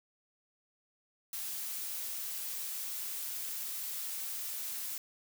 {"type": "noise", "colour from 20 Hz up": "blue", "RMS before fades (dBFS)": -39, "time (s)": [1.33, 4.98], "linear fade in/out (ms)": 2, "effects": []}